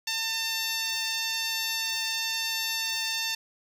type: tone with band-pass filter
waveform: 10% pulse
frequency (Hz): 899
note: A5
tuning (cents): +37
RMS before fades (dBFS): -30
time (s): 0.07-3.35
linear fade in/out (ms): 5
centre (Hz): 6100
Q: 0.51
effects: none